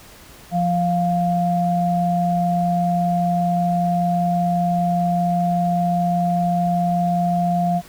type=tone pair together; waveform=sine; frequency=174.61 / 700.3 Hz; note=F3 / F5; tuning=0 / +5 cents; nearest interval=2 octaves; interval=2405 cents; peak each=-19 / -19 dBFS; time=0.51-7.82 s; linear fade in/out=50 ms; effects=pink hiss -44 dBFS RMS until 7.88 s